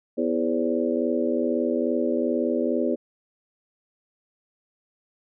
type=harmonic tone with a mistuned harmonic; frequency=82.41 Hz; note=E2; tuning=in tune; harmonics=3 / 4 / 5 / 6 / 7; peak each=-26 / -27 / -28 / -29 / -29 dBFS; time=0.17-2.96 s; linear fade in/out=20 ms; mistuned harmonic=6; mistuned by=+65 cents; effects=none